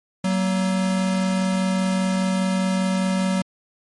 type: tone pair together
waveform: square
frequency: 188.14 / 233.1 Hz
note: F#3 / A#3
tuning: +29 / 0 cents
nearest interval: major third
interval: 371 cents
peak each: -20 / -29 dBFS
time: 0.24-3.42 s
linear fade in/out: 5 ms
effects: MP3 48 kbps